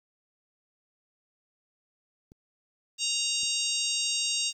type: clicks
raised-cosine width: 3 ms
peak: -38 dBFS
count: 2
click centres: 2.319 / 3.433 s
type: harmonic tone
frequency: 932.3 Hz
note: A#5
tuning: in tune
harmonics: 3 / 4 / 5 / 6 / 7 / 8 / 9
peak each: -32 / -33 / -34 / -35 / -35 / -36 / -37 dBFS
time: 2.98-4.53 s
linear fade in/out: 50 ms
effects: 10-bit